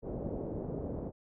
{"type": "low-pass noise", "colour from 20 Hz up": "white", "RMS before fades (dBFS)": -38, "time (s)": [0.02, 1.12], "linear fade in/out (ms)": 50, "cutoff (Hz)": 510, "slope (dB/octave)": 24, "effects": []}